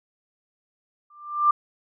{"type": "tone with exponential growth", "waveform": "sine", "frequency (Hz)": 1187, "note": "D6", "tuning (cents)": 18, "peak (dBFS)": -12, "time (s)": [1.1, 1.51], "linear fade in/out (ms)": 5, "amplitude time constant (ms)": 88, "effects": []}